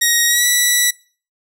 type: tone with pitch glide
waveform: 10% pulse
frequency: 1883 to 1956.2 Hz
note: A#6 to B6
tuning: +17 to -17 cents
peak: -3 dBFS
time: 0.01-0.91 s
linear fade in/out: 10 ms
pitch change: +66 cents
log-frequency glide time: 0.27-0.46 s
effects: noise-tail reverb RT60 0.4 s tail -23 dB re dry